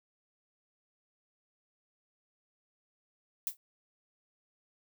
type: noise with exponential decay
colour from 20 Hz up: violet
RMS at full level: -29 dBFS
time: 3.47-3.57 s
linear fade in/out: 1 ms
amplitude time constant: 20 ms
effects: none